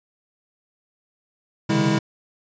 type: tone cluster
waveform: square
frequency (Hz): 130.2 / 140.6 / 157.1 / 203.5 / 324.2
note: C3 / C#3 / D#3 / G#3 / E4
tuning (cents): -8 / +25 / +17 / -35 / -29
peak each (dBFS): -28 / -26 / -26 / -23 / -23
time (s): 1.69-1.99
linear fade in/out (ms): 10
effects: resampled to 16000 Hz